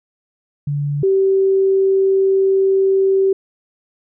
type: tone pair in turn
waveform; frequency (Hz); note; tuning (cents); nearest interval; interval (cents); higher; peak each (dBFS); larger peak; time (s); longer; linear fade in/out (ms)
sine; 144.3 / 386.2; D3 / G4; -30 / -26; octave + perfect fourth; 1704; second; -17 / -11; second; 0.67-1.03 / 1.03-3.33; second; 5
effects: none